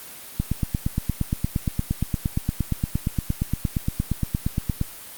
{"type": "click train", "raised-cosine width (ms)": 5, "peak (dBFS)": -9, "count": 39, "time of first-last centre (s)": [0.4, 4.813], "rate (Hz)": 8.61, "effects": ["white hiss -40 dBFS RMS until 5.17 s", "Opus 32 kbps"]}